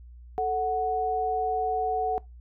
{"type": "tone pair together", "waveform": "sine", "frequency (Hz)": [440, 740], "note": ["A4", "F#5"], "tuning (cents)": [0, 0], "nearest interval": "major sixth", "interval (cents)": 900, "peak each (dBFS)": [-29, -25], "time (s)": [0.38, 2.18], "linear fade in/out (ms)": 0, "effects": ["noise-tail reverb RT60 0.2 s tail -21 dB re dry", "added 60 Hz sine -44 dBFS peak until 2.4 s"]}